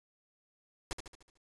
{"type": "noise with echo", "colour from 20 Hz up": "pink", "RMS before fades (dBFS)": -36, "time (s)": [0.91, 0.93], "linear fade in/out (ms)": 0, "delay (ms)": 74, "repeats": 6, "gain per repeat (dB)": -6, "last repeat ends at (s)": 1.374, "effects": ["resampled to 22050 Hz"]}